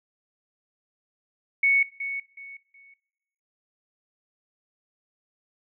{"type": "tone with echo", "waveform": "sine", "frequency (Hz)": 2217, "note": "C#7", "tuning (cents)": 0, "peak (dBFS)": -17, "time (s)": [1.63, 1.83], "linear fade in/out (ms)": 5, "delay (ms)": 370, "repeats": 3, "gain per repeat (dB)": -11, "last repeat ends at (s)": 2.94, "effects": ["noise-tail reverb RT60 1.0 s tail -21 dB re dry"]}